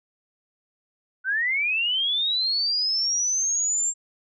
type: linear sweep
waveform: sine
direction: up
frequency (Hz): 1480 to 7460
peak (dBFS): -21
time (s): 1.24-3.94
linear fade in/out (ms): 50
effects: none